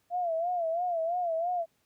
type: tone with vibrato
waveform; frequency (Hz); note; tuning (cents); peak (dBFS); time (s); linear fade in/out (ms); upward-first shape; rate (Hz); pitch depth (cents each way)
sine; 684; F5; -36; -27; 0.1-1.66; 50; sine; 3; 100
effects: pink hiss -72 dBFS RMS until 1.85 s + high-pass 80 Hz 12 dB/octave